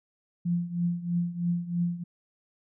sine tone with tremolo, 173.4 Hz, F3, 12 cents flat, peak -22 dBFS, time 0.45-2.04 s, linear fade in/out 10 ms, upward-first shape triangle, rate 3.1 Hz, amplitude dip 85%, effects none

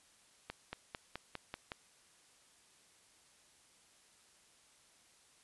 accelerating click train, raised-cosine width 0.3 ms, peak -25 dBFS, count 7, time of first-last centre 0.5-1.719 s, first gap 230 ms, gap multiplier 0.95, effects white hiss -66 dBFS RMS until 5.43 s + resampled to 24000 Hz

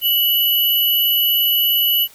sine tone pair together, 2960 / 11943 Hz, F#7 / F#9, 0 / +15 cents, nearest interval 2 octaves, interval 2415 cents, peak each -16 dBFS, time 0.01-2.08 s, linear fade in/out 50 ms, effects white hiss -46 dBFS RMS until 2.14 s

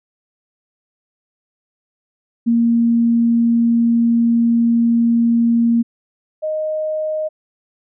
sine tone pair in turn, 233.1 / 620.8 Hz, A#3 / D#5, 0 / -4 cents, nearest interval octave + perfect fourth, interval 1696 cents, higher second, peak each -11 / -18 dBFS, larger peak first, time 2.46-5.83 / 6.42-7.29 s, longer first, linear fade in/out 20 ms, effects none

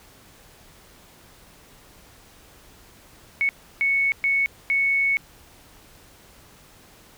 sine tone bursts at uneven times, 2213 Hz, C#7, 3 cents flat, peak -18 dBFS, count 4, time 3.41-3.49 / 3.81-4.12 / 4.24-4.46 / 4.7-5.17 s, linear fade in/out 0 ms, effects pink hiss -51 dBFS RMS until 7.17 s

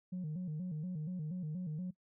sine tone with vibrato, 167.1 Hz, E3, 24 cents sharp, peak -35 dBFS, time 0.12-1.91 s, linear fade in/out 10 ms, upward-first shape square, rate 4.2 Hz, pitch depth 150 cents each way, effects noise-tail reverb RT60 0.1 s tail -22 dB re dry + tanh soft clip ceiling -35 dBFS

